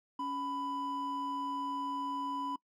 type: tone pair together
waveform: triangle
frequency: 279.3 / 994.7 Hz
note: C#4 / B5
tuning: +13 / +12 cents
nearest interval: octave + minor seventh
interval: 2199 cents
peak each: -38 / -34 dBFS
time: 0.19-2.56 s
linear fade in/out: 5 ms
effects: noise-tail reverb RT60 0.1 s tail -22 dB re dry